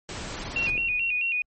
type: noise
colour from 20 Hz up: pink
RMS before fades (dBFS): -35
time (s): 0.09-0.7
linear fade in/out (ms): 0
type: tone with vibrato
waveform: sine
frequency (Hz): 2600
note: E7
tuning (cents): -24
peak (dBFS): -23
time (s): 0.56-1.42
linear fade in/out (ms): 2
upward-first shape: square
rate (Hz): 4.6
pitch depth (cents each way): 88
type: noise with exponential decay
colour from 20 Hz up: brown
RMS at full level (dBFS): -33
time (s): 0.66-1.45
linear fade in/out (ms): 5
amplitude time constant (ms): 170
type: clicks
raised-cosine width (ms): 2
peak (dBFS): -25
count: 2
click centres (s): 0.755 / 0.779
effects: MP3 32 kbps